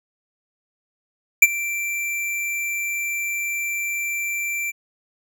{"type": "tone with ADSR envelope", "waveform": "square", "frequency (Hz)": 2349, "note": "D7", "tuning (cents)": 0, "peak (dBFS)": -5, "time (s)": [1.42, 4.72], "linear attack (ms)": 6, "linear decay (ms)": 38, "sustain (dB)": -19, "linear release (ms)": 25, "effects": []}